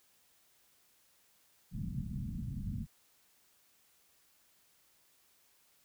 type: low-pass noise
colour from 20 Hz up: white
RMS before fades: -39 dBFS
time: 1.71-2.87 s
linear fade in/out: 50 ms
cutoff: 220 Hz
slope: 48 dB/octave
effects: white hiss -69 dBFS RMS until 5.84 s